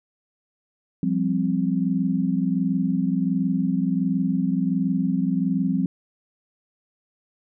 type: chord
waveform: sine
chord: F suspended second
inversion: none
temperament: equal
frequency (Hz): 174.61 / 196 / 261.6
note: F3 / G3 / C4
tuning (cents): 0 / 0 / 0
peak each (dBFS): -24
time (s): 1.03-5.86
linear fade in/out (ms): 2
effects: none